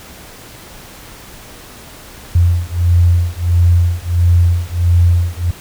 sine beating tone pair, 86.2 / 87.7 Hz, F2 / F2, -22 / +8 cents, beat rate 1.5 Hz, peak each -12 dBFS, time 2.35-5.51 s, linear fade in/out 5 ms, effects pink hiss -36 dBFS RMS until 5.6 s

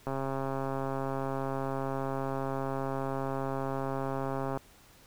click train, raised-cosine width 1 ms, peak -20 dBFS, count 609, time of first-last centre 0.07-4.574 s, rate 135 Hz, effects pink hiss -58 dBFS RMS until 5.06 s

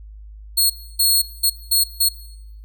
15% pulse tone bursts at uneven times, 4317 Hz, C#8, 47 cents flat, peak -7 dBFS, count 5, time 0.57-0.7 / 0.99-1.22 / 1.43-1.5 / 1.71-1.84 / 2-2.09 s, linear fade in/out 10 ms, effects noise-tail reverb RT60 0.9 s tail -19 dB re dry + added 52 Hz sine -36 dBFS peak until 2.64 s

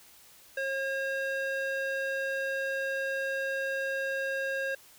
square tone with band-pass filter, 540 Hz, C#5, 45 cents flat, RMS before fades -32 dBFS, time 0.57-4.75 s, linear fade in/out 5 ms, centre 1400 Hz, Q 1.6, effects white hiss -56 dBFS RMS until 4.98 s

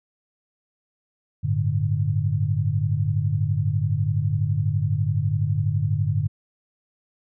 sine chord, G suspended second, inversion none, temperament equal, 98 / 110 / 146.83 Hz, G2 / A2 / D3, 0 / 0 / 0 cents, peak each -24 dBFS, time 1.43-6.28 s, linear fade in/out 20 ms, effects none

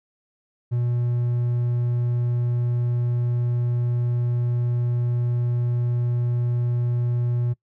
triangle tone, 120.8 Hz, B2, 38 cents flat, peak -18 dBFS, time 0.71-7.54 s, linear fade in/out 20 ms, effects noise-tail reverb RT60 0.1 s tail -22 dB re dry

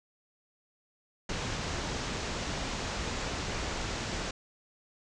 pink low-pass noise, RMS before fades -35 dBFS, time 1.29-4.31 s, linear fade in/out 5 ms, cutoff 7300 Hz, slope 48 dB/octave, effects none

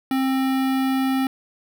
square tone with notch filter, 264.7 Hz, C4, 20 cents sharp, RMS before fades -21 dBFS, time 0.11-1.27 s, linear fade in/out 2 ms, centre 6800 Hz, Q 0.92, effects none

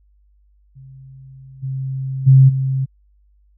sine tone with level steps, 133.2 Hz, C3, 31 cents sharp, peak -37 / -21 / -5 / -16 dBFS, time 0.75-2.86 s, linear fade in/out 20 ms, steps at 1.62 / 2.26 / 2.48 s, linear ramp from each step 20 ms, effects added 50 Hz sine -52 dBFS peak until 3.57 s

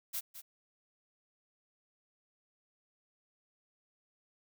blue noise with echo, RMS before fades -37 dBFS, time 0.13-0.21 s, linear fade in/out 20 ms, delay 210 ms, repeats 1, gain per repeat -11 dB, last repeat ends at 0.42 s, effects none

